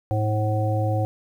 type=harmonic tone; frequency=107.1 Hz; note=A2; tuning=46 cents flat; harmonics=1 / 3 / 5 / 7; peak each=-21 / -31 / -28 / -29 dBFS; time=0.11-1.05 s; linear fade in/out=0 ms; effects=9-bit